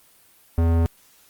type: tone with low-pass filter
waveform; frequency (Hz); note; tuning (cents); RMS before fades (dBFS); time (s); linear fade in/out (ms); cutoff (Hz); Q
square; 83.3; E2; +19; -18; 0.58-0.86; 0; 1000; 0.54
effects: white hiss -55 dBFS RMS until 1.29 s + Opus 32 kbps